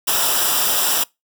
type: noise with comb filter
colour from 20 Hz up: white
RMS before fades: -18 dBFS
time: 0.07-1.04 s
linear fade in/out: 10 ms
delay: 0.46 ms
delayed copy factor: -0.7
effects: noise-tail reverb RT60 0.2 s tail -24 dB re dry